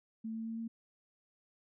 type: tone with pitch steps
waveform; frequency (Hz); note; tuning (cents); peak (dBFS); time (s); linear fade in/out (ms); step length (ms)
sine; 222.7 / 224.4 / 226.1 / 227.8; A3 / A3 / A3 / A#3; +21 / +34 / +47 / -40; -37; 0.24-0.68; 10; 110
effects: none